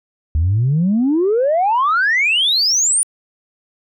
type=exponential sweep; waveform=sine; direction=up; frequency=73.42 to 9700 Hz; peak=-11 dBFS; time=0.35-3.03 s; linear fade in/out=0 ms; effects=tanh soft clip ceiling -9 dBFS